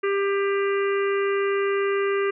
harmonic tone, 397 Hz, G4, 22 cents sharp, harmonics 1 / 3 / 4 / 5 / 6 / 7, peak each -21 / -30 / -34 / -33 / -38 / -38 dBFS, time 0.03-2.31 s, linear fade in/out 10 ms, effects none

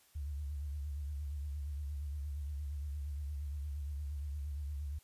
sine tone with vibrato, 72.3 Hz, D2, 27 cents flat, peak -37 dBFS, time 0.15-4.99 s, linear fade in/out 10 ms, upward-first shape triangle, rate 8.6 Hz, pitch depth 100 cents each way, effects white hiss -67 dBFS RMS until 5.03 s + resampled to 32000 Hz

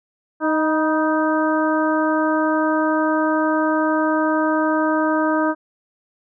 harmonic tone with a mistuned harmonic, 311.1 Hz, D#4, in tune, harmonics 1 / 2 / 3 / 4 / 5, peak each -19 / -22 / -24 / -25 / -26 dBFS, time 0.4-5.55 s, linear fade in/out 50 ms, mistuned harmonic 3, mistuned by +41 cents, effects none

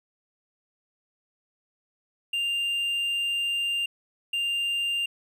triangle tone bursts at uneven times, 2794 Hz, F7, in tune, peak -23 dBFS, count 2, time 2.33-3.86 / 4.33-5.06 s, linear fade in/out 5 ms, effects none

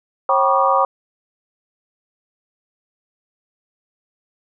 sine tone cluster, 541 / 773 / 966 / 1117 / 1206 Hz, C#5 / G5 / B5 / C#6 / D6, -42 / -24 / -39 / +13 / +46 cents, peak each -19 dBFS, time 0.29-0.85 s, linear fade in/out 2 ms, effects none

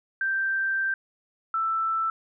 sine tone pair in turn, 1568 / 1326.2 Hz, G6 / E6, 0 / +10 cents, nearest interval minor third, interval 290 cents, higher first, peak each -23 dBFS, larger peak neither, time 0.21-0.94 / 1.54-2.1 s, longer first, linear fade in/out 2 ms, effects none

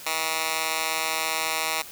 10% pulse tone with high-pass filter, 159.9 Hz, D#3, 48 cents sharp, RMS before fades -27 dBFS, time 0.06-1.82 s, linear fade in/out 5 ms, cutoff 1300 Hz, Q 0.65, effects white hiss -42 dBFS RMS until 1.91 s

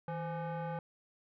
sine tone with frequency modulation, 159.9 Hz, D#3, 48 cents sharp, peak -33 dBFS, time 0.08-0.79 s, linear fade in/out 2 ms, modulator 677 Hz, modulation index 1.2, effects tanh soft clip ceiling -35 dBFS

